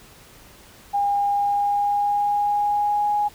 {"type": "tone with pitch glide", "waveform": "sine", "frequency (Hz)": [809, 828.9], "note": ["G#5", "G#5"], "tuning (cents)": [-46, -4], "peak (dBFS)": -18, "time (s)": [0.93, 3.29], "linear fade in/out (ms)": 20, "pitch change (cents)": 42, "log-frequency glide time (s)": [1.2, 3.12], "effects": ["pink hiss -48 dBFS RMS until 3.34 s"]}